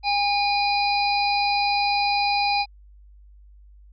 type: harmonic tone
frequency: 814 Hz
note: G#5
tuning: 35 cents flat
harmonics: 1 / 3 / 5 / 6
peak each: -21 / -26 / -28 / -29 dBFS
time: 0.03-2.66 s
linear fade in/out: 50 ms
effects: added 50 Hz sine -46 dBFS peak until 3.92 s